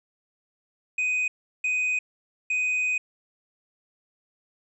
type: tone bursts at uneven times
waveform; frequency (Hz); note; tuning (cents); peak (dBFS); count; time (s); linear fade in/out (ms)
triangle; 2500; D#7; +8; -21; 3; 0.98-1.28 / 1.64-1.99 / 2.5-2.98; 5
effects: resampled to 24000 Hz